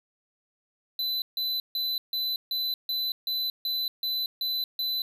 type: tone bursts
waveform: square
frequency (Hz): 4011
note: B7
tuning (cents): +26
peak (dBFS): -27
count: 11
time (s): 0.99-5.02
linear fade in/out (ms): 2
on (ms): 230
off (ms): 150
effects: none